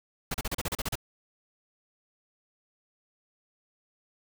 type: noise bursts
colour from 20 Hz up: pink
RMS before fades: -31 dBFS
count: 10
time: 0.31-0.955 s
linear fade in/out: 5 ms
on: 33 ms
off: 35 ms
effects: none